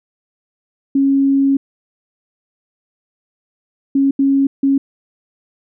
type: tone bursts at uneven times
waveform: sine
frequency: 274.4 Hz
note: C#4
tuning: 17 cents flat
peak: -10 dBFS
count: 4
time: 0.95-1.57 / 3.95-4.11 / 4.19-4.47 / 4.63-4.78 s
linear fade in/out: 5 ms
effects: none